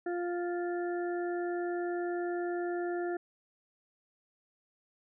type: harmonic tone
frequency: 350 Hz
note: F4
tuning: 4 cents sharp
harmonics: 1 / 2 / 4 / 5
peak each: -32 / -39 / -46 / -46 dBFS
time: 0.06-3.17 s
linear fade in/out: 5 ms
effects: none